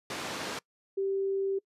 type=band-pass noise; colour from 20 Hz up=pink; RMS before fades=-37 dBFS; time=0.1-0.59 s; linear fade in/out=2 ms; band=230 to 6400 Hz; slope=12 dB/octave
type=tone; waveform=sine; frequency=390 Hz; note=G4; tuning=9 cents flat; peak=-27 dBFS; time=0.97-1.59 s; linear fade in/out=10 ms
effects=noise-tail reverb RT60 0.1 s tail -24 dB re dry + resampled to 32000 Hz